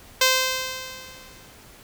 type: tone with exponential decay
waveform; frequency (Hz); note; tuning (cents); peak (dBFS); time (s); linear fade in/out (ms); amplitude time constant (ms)
5% pulse; 518; C5; -17; -3; 0.21-1.55; 5; 290
effects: pink hiss -48 dBFS RMS until 1.83 s